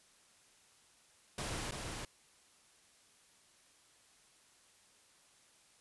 pink noise with echo, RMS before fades -40 dBFS, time 1.38-1.71 s, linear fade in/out 2 ms, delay 340 ms, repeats 1, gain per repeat -3 dB, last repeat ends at 2.05 s, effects white hiss -66 dBFS RMS until 5.8 s + resampled to 24000 Hz

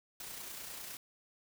white noise with amplitude modulation, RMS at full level -44 dBFS, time 0.2-0.97 s, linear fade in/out 2 ms, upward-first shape sine, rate 29.9 Hz, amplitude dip 35%, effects none

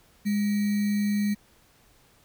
sine tone with sample-and-hold, 205.7 Hz, G#3, 16 cents flat, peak -22 dBFS, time 0.25-1.35 s, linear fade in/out 20 ms, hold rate 2100 Hz, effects pink hiss -60 dBFS RMS until 2.24 s

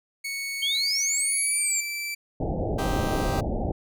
sawtooth tone with pitch glide, 2217 to 2330 Hz, C#7 to D7, 0 to -14 cents, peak -26 dBFS, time 0.24-2.15 s, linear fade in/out 10 ms, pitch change +86 cents, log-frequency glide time 1.3-1.59 s
sine exponential two-way sweep, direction up then down, 3100 to 11120 to 7100 Hz, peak -23 dBFS, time 0.62-1.81 s, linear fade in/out 10 ms, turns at 1.4 s
pink low-pass noise, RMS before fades -27 dBFS, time 2.4-3.72 s, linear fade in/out 5 ms, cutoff 810 Hz, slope 96 dB/octave
15% pulse chord, C minor, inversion none, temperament just, 261.6 / 314 / 392.4 Hz, C4 / Eb4 / G4, 0 / +16 / +2 cents, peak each -27 dBFS, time 2.78-3.41 s, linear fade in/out 10 ms
effects none

